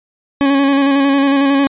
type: tone with vibrato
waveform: 40% pulse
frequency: 277 Hz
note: C#4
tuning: 1 cent flat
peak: -9 dBFS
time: 0.41-1.67 s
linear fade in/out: 0 ms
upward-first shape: square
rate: 11 Hz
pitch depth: 25 cents each way
effects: resampled to 8000 Hz